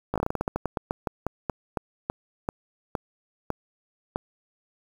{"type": "slowing click train", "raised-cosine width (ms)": 1, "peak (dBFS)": -12, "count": 23, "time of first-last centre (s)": [0.14, 4.159], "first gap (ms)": 17, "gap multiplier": 1.19, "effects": ["7-bit"]}